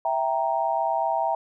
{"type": "chord", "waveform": "sine", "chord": "E diminished", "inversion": "none", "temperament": "equal", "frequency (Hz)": [659.3, 784, 932.3], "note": ["E5", "G5", "Bb5"], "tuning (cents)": [0, 0, 0], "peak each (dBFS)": -26, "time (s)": [0.05, 1.35], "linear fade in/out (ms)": 2, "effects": []}